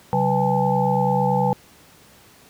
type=tone cluster; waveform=sine; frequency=136.5 / 188.7 / 494.7 / 808 / 877 Hz; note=C#3 / F#3 / B4 / G#5 / A5; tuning=-26 / +34 / +3 / -48 / -6 cents; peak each=-23 dBFS; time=0.13-1.53 s; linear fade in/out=0 ms; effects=pink hiss -50 dBFS RMS until 2.49 s + high-pass 80 Hz 12 dB/octave